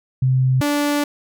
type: tone pair in turn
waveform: sine / sawtooth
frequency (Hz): 129.9 / 291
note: C3 / D4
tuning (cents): -12 / -16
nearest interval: octave + major second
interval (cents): 1396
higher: second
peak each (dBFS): -13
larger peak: neither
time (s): 0.22-0.61 / 0.61-1.04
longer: second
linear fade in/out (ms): 5
effects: none